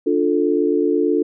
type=chord; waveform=sine; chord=D minor; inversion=none; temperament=just; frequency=293.7 / 352.4 / 440.5 Hz; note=D4 / F4 / A4; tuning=0 / +16 / +2 cents; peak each=-19 dBFS; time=0.06-1.23 s; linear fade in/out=10 ms; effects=none